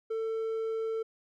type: tone with hard clipping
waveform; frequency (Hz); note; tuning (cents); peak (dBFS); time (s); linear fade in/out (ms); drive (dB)
sine; 446.6; A4; +26; -31; 0.1-1.03; 10; 3
effects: none